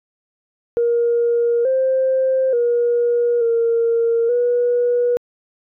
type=tone with pitch steps; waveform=sine; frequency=471.8 / 525 / 477.2 / 462.9 / 484.8 Hz; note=A#4 / C5 / A#4 / A#4 / B4; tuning=+21 / +6 / +41 / -12 / -32 cents; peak=-13 dBFS; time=0.77-5.17 s; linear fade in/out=0 ms; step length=880 ms; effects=tanh soft clip ceiling -9 dBFS